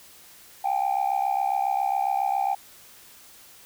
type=tone with amplitude modulation; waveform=sine; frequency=788 Hz; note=G5; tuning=9 cents sharp; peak=-16 dBFS; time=0.64-2.55 s; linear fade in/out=10 ms; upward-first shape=sine; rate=67.3 Hz; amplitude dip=95%; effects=tanh soft clip ceiling -17 dBFS + white hiss -50 dBFS RMS until 3.65 s